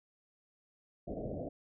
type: low-pass noise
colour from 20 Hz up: white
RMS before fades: -40 dBFS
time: 1.07-1.49 s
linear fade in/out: 10 ms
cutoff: 690 Hz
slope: 96 dB/octave
effects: none